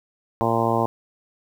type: harmonic tone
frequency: 115 Hz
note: A#2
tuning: 23 cents flat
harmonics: 1 / 2 / 3 / 4 / 5 / 6 / 7 / 8 / 9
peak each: -27 / -27 / -27 / -27 / -27 / -27 / -27 / -27 / -27 dBFS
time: 0.41-0.86 s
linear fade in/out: 0 ms
effects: 8-bit